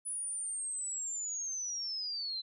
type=linear sweep; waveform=sine; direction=down; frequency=9950 to 4014 Hz; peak=-35 dBFS; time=0.05-2.42 s; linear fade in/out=20 ms; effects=none